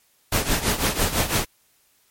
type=noise with tremolo; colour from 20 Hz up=pink; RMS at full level=-19 dBFS; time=0.32-1.45 s; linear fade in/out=5 ms; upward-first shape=triangle; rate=6 Hz; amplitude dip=80%; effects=white hiss -62 dBFS RMS until 2.1 s + MP3 64 kbps